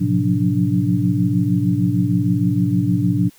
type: tone cluster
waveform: sine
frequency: 109.4 / 128.4 / 175.7 / 182.2 / 291.8 Hz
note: A2 / C3 / F3 / F#3 / D4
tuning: -9 / -32 / +11 / -26 / -11 cents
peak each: -21 dBFS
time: 0-3.3 s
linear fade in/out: 20 ms
effects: white hiss -51 dBFS RMS until 3.38 s